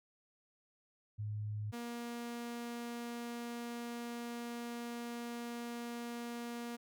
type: tone pair in turn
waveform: sine / sawtooth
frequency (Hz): 105.6 / 237.1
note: G#2 / A#3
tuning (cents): +29 / +30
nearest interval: octave + major second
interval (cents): 1401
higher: second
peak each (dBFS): -37 / -37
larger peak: neither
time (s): 1.18-1.72 / 1.72-6.77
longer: second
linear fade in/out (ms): 20
effects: none